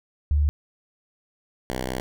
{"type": "tone pair in turn", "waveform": ["sine", "5% pulse"], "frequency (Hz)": [73.42, 63.76], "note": ["D2", "C2"], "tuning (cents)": [0, -44], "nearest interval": "major second", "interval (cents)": 244, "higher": "first", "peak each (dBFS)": [-17, -16], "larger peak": "second", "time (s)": [[0.31, 0.49], [1.7, 2]], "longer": "second", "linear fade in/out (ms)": 0, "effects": []}